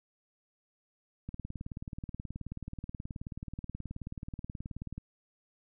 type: click train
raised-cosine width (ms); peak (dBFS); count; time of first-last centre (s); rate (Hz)
5; -27; 70; 1.29-4.98; 18.7
effects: none